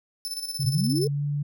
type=tone with tremolo; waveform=sawtooth; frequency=5274 Hz; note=E8; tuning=in tune; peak=-26 dBFS; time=0.25-1.07 s; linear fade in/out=0 ms; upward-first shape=square; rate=17 Hz; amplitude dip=60%
type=tone with pitch glide; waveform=sine; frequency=138.59 to 144.98 Hz; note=C#3 to D3; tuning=0 to -22 cents; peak=-24 dBFS; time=0.59-1.43 s; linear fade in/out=10 ms; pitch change=+78 cents; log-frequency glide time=0.95-1.23 s
type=exponential sweep; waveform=sine; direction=up; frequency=104.8 to 464.7 Hz; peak=-23 dBFS; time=0.64-1.08 s; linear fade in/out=10 ms
effects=none